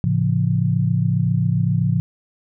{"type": "chord", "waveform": "sine", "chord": "A augmented", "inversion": "none", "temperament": "just", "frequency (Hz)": [110, 137.5, 171.88], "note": ["A2", "C#3", "E#3"], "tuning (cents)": [0, -14, -27], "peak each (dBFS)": -20, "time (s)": [0.04, 2], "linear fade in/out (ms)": 0, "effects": []}